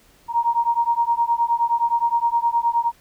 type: beating tone pair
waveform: sine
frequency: 932.3 / 941.9 Hz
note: A#5 / A#5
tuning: 0 / +18 cents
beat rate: 9.6 Hz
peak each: -20 dBFS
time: 0.28-2.92 s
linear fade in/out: 50 ms
effects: pink hiss -55 dBFS RMS until 3 s